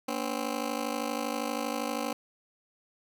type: ring-modulated tone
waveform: 15% pulse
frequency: 262 Hz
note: C4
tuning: 2 cents sharp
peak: -21 dBFS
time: 0.08-2.13 s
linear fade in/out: 5 ms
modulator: 26.3 Hz
effects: none

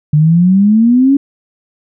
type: exponential sweep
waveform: sine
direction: up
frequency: 146.83 to 283.8 Hz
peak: -5 dBFS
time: 0.13-1.17 s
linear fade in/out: 5 ms
effects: none

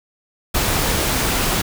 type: noise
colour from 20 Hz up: pink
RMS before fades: -19 dBFS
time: 0.54-1.62 s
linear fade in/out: 10 ms
effects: none

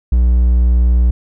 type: tone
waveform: triangle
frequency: 60.4 Hz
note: B1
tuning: 38 cents flat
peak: -6 dBFS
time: 0.12-1.11 s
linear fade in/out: 5 ms
effects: none

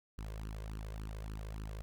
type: tone with flanger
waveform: sawtooth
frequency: 53.2 Hz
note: G#1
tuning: 42 cents sharp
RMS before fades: -43 dBFS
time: 0.18-1.82 s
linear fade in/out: 0 ms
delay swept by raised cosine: 0.67 to 1.97 ms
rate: 3.5 Hz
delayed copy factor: +0.85
effects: none

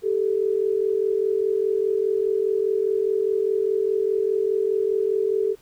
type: tone pair together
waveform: sine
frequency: 392 / 436.9 Hz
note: G4 / A4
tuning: 0 / -12 cents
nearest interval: major second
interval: 188 cents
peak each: -22 dBFS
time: 0.02-5.56 s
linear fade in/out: 50 ms
effects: pink hiss -57 dBFS RMS until 5.61 s

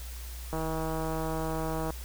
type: click train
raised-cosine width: 1 ms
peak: -20 dBFS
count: 221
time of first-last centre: 0.53-1.905 s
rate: 160 Hz
effects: added 60 Hz sine -38 dBFS peak until 2.04 s + white hiss -47 dBFS RMS until 2.04 s

